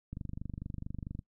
click train, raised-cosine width 5 ms, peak -27 dBFS, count 27, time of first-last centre 0.13-1.191 s, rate 24.5 Hz, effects noise-tail reverb RT60 0.1 s tail -23 dB re dry

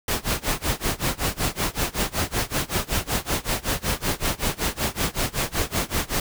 pink noise with tremolo, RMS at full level -22 dBFS, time 0.08-6.2 s, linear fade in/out 2 ms, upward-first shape sine, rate 5.3 Hz, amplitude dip 95%, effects none

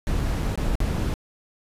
brown noise with dropouts, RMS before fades -24 dBFS, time 0.07-1.14 s, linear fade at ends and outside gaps 0 ms, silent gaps 0.192-0.196 / 0.424-0.429 / 0.557-0.576 / 0.754-0.804 s, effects resampled to 32000 Hz

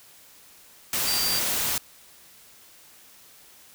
sine tone in noise, 4700 Hz, D8, 1 cent sharp, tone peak -26 dBFS, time 1.07-1.39 s, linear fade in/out 2 ms, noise white, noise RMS -26 dBFS, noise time 0.93-1.78 s, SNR -3 dB, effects white hiss -52 dBFS RMS until 3.74 s

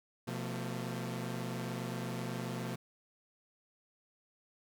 sawtooth tone cluster, 126.2 / 174.6 / 224.9 Hz, B2 / F3 / A3, +38 / 0 / +38 cents, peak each -36 / -38 / -38 dBFS, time 0.27-2.76 s, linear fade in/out 10 ms, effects none

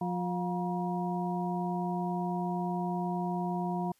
harmonic tone with a mistuned harmonic, 177.9 Hz, F3, 32 cents sharp, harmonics 1 / 2 / 4 / 5, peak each -32 / -38 / -36 / -38 dBFS, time 0.01-3.92 s, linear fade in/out 5 ms, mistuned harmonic 5, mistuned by +120 cents, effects white hiss -69 dBFS RMS until 3.99 s + resampled to 32000 Hz

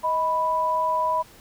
sine tone pair together, 630.3 / 987.8 Hz, D#5 / B5, +22 / 0 cents, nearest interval minor sixth, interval 778 cents, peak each -27 / -21 dBFS, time 0.03-1.23 s, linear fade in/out 20 ms, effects pink hiss -50 dBFS RMS until 1.4 s

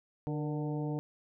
harmonic tone with a mistuned harmonic, 148.9 Hz, D3, 24 cents sharp, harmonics 1 / 2 / 3 / 4 / 5 / 6, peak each -34 / -37 / -41 / -47 / -47 / -49 dBFS, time 0.27-0.99 s, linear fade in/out 0 ms, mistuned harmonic 3, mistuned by +62 cents, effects none

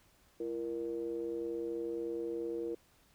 triangle ring-modulated tone, 65.41 Hz, C2, in tune, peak -30 dBFS, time 0.4-2.75 s, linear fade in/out 5 ms, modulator 404 Hz, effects pink hiss -67 dBFS RMS until 3.14 s

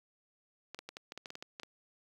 clicks, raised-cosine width 0.2 ms, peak -26 dBFS, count 12, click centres 0.746 / 0.79 / 0.89 / 0.969 / 1.121 / 1.176 / 1.258 / 1.304 / 1.354 / 1.425 / 1.598 / 1.633 s, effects high-pass 150 Hz 12 dB/octave + 9-bit

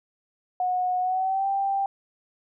sine tone with pitch glide, 730 to 786.9 Hz, F#5 to G5, -24 to +6 cents, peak -22 dBFS, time 0.6-1.86 s, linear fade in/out 2 ms, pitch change +130 cents, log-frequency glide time 1-1.48 s, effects none

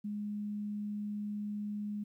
sine tone, 207.7 Hz, G#3, in tune, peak -35 dBFS, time 0.04-2.04 s, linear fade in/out 10 ms, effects 12-bit

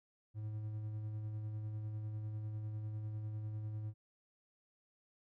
triangle tone with tremolo, 107.3 Hz, A2, 43 cents flat, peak -36 dBFS, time 0.34-3.94 s, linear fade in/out 50 ms, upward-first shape sine, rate 10 Hz, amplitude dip 30%, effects none

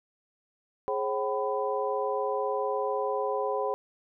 sine tone cluster, 417.8 / 538 / 765 / 999 Hz, G#4 / C5 / G5 / B5, +10 / +48 / -42 / +20 cents, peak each -31 / -31 / -34 / -33 dBFS, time 0.88-3.74 s, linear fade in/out 0 ms, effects none

